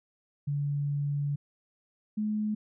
sine tone pair in turn, 143.6 / 212.7 Hz, D3 / G#3, -39 / +42 cents, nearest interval perfect fifth, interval 681 cents, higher second, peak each -27 dBFS, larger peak neither, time 0.47-1.36 / 2.17-2.55 s, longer first, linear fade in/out 10 ms, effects none

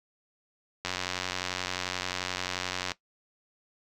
click train, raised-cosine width 0.2 ms, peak -13 dBFS, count 190, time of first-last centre 0.85-2.918 s, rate 91.4 Hz, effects noise-tail reverb RT60 0.1 s tail -17 dB re dry

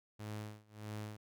sawtooth tone with tremolo, 106.3 Hz, G#2, 41 cents sharp, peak -37 dBFS, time 0.19-1.17 s, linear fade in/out 10 ms, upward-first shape sine, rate 1.6 Hz, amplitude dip 95%, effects none

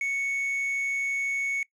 triangle tone with quantisation, 2217 Hz, C#7, in tune, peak -24 dBFS, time 0.01-1.63 s, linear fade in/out 2 ms, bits 8, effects noise-tail reverb RT60 0.1 s tail -22 dB re dry + low-pass 10000 Hz 12 dB/octave

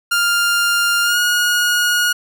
sawtooth tone with pitch glide, 1400 to 1442.7 Hz, F6 to F#6, +4 to -44 cents, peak -10 dBFS, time 0.11-2.13 s, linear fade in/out 10 ms, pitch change +52 cents, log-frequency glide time 1.03-1.18 s, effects none

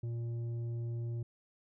sine tone with tanh clipping, 117.3 Hz, A#2, 11 cents sharp, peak -36 dBFS, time 0.03-1.23 s, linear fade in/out 5 ms, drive 7 dB, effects none

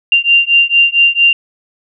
sine beating tone pair, 2779 / 2783.4 Hz, F7 / F7, -9 / -6 cents, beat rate 4.4 Hz, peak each -10 dBFS, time 0.12-1.33 s, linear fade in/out 2 ms, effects none

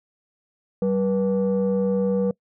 sine tone pair together, 192.23 / 484.4 Hz, G3 / B4, -34 / -34 cents, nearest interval octave + major third, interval 1600 cents, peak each -20 dBFS, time 0.82-2.31 s, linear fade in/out 2 ms, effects noise-tail reverb RT60 0.1 s tail -25 dB re dry + tanh soft clip ceiling -15 dBFS

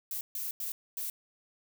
violet noise bursts at uneven times, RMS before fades -36 dBFS, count 4, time 0.11-0.21 / 0.35-0.51 / 0.6-0.72 / 0.97-1.1 s, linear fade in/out 2 ms, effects none

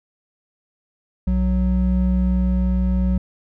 triangle tone pair together, 61.74 / 184.57 Hz, B1 / F#3, 0 / -4 cents, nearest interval octave + perfect fifth, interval 1896 cents, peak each -16 / -17 dBFS, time 1.27-3.18 s, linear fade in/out 5 ms, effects none

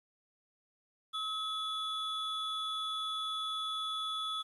triangle tone pair together, 1284 / 3428 Hz, E6 / A7, -46 / -46 cents, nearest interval octave + perfect fourth, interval 1700 cents, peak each -36 / -35 dBFS, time 1.13-4.43 s, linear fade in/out 20 ms, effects resampled to 32000 Hz + 11-bit

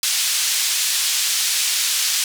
pink band-pass noise, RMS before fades -20 dBFS, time 0.03-2.24 s, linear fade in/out 2 ms, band 3600 to 10000 Hz, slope 12 dB/octave, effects none

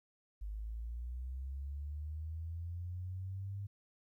sine linear sweep, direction up, 50.4 to 100.8 Hz, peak -39 dBFS, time 0.41-3.67 s, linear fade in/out 10 ms, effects 13-bit

